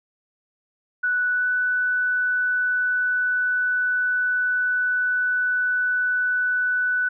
sine tone with pitch glide, 1480 to 1490.3 Hz, F#6 to F#6, 0 to +12 cents, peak -19 dBFS, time 1.03-7.09 s, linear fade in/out 10 ms, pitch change +12 cents, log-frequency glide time 1.32-1.46 s, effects none

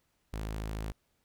sawtooth tone, 53.5 Hz, A1, 48 cents flat, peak -31 dBFS, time 0.33-0.92 s, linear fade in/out 5 ms, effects pink hiss -75 dBFS RMS until 1.24 s

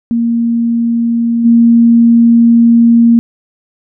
sine tone with level steps, 233.1 Hz, A#3, in tune, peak -9 / -3 dBFS, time 0.11-3.19 s, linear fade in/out 0 ms, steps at 1.44 s, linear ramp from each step 20 ms, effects none

